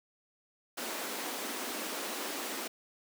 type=high-pass noise; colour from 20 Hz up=pink; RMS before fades=-38 dBFS; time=0.77-2.68 s; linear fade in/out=10 ms; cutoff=230 Hz; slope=48 dB/octave; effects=none